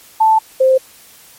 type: tone pair in turn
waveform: sine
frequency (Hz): 880 / 523.3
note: A5 / C5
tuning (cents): 0 / 0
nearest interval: major sixth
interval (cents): 900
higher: first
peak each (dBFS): -7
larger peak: neither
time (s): 0.2-0.39 / 0.6-0.78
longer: first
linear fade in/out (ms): 10
effects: white hiss -43 dBFS RMS until 1.38 s + MP3 64 kbps